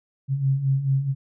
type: beating tone pair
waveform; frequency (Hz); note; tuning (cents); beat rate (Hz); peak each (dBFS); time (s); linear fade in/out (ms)
sine; 132.5 / 137.1; C3 / C#3; +22 / -19; 4.6; -26 / -20; 0.28-1.15; 50
effects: none